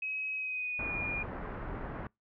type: tone with pitch glide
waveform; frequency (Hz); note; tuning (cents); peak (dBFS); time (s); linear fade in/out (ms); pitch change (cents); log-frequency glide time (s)
sine; 2548 to 2426; D#7 to D#7; +41 to -44; -33; 0.02-1.23; 5; -85; 0.35-1.02
type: low-pass noise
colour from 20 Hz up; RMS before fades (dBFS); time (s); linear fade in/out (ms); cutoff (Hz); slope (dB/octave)
pink; -40; 0.79-2.07; 2; 1700; 24
effects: noise-tail reverb RT60 0.2 s tail -26 dB re dry